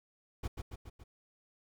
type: noise with echo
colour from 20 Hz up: brown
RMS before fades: -36 dBFS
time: 0.43-0.48 s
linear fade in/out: 10 ms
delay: 140 ms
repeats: 4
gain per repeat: -4 dB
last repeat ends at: 1.04 s
effects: none